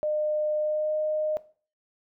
sine tone with pitch glide, 607 to 614.8 Hz, D#5 to D#5, -43 to -21 cents, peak -24 dBFS, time 0.03-1.37 s, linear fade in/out 0 ms, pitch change +22 cents, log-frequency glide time 0.58-0.95 s, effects noise-tail reverb RT60 0.4 s tail -17 dB re dry

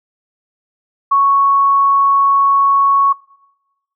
sine tone, 1108.7 Hz, C#6, in tune, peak -8 dBFS, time 1.11-3.13 s, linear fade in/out 10 ms, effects noise-tail reverb RT60 1.0 s tail -23 dB re dry

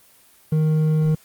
triangle tone with hard clipping, 155.7 Hz, D#3, 2 cents sharp, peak -17 dBFS, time 0.52-1.15 s, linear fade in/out 5 ms, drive 9 dB, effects white hiss -53 dBFS RMS until 1.24 s + Opus 24 kbps

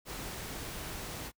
pink noise, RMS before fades -41 dBFS, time 0.05-1.32 s, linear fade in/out 50 ms, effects noise-tail reverb RT60 0.1 s tail -26 dB re dry

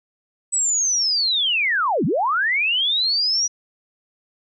sine linear two-way sweep, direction down then up, 8040 to 133.2 to 5860 Hz, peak -17 dBFS, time 0.52-3.48 s, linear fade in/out 20 ms, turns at 2.05 s, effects none

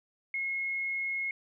sine tone, 2165 Hz, C#7, 41 cents flat, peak -30 dBFS, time 0.34-1.31 s, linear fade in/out 2 ms, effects none

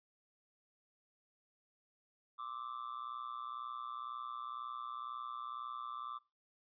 triangle tone with amplitude modulation, 1174.7 Hz, D6, in tune, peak -36 dBFS, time 2.38-6.19 s, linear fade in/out 20 ms, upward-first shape sine, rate 122 Hz, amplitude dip 90%, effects noise-tail reverb RT60 0.3 s tail -22 dB re dry + resampled to 11025 Hz

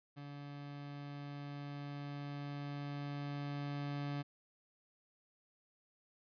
30% pulse tone with level ramp, 143.4 Hz, D3, 41 cents flat, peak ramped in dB -44 to -35 dBFS, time 0.16-4.23 s, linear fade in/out 20 ms, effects resampled to 11025 Hz

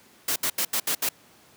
white noise bursts at uneven times, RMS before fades -25 dBFS, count 6, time 0.28-0.36 / 0.43-0.5 / 0.58-0.65 / 0.73-0.8 / 0.87-0.95 / 1.02-1.09 s, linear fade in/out 5 ms, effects pink hiss -55 dBFS RMS until 1.56 s + high-pass 150 Hz 12 dB/octave

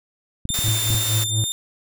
clicks, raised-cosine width 5 ms, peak -16 dBFS, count 6, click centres 0.454 / 0.504 / 0.59 / 0.682 / 0.903 / 0.948 s
20% pulse tone with vibrato, 3605 Hz, A7, 41 cents sharp, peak -17 dBFS, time 0.49-1.52 s, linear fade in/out 0 ms, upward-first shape triangle, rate 2.3 Hz, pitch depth 9 cents each way
white noise, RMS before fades -27 dBFS, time 0.54-1.24 s, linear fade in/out 2 ms
triangle tone with tremolo, 109.8 Hz, A2, 3 cents flat, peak -15 dBFS, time 0.64-1.44 s, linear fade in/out 0 ms, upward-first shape triangle, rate 4.3 Hz, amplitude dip 90%
effects none

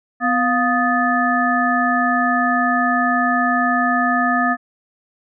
harmonic tone with a mistuned harmonic, 249.1 Hz, B3, 15 cents sharp, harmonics 1 / 3 / 5 / 7, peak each -20 / -20 / -20 / -20 dBFS, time 0.2-4.57 s, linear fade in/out 50 ms, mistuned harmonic 3, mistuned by -100 cents, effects none

